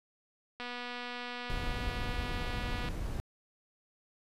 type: click train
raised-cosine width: 0.3 ms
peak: -25 dBFS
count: 559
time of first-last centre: 0.6-2.887 s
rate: 244 Hz
type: noise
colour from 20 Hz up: brown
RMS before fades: -36 dBFS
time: 1.5-3.2 s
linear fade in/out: 0 ms
effects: resampled to 32000 Hz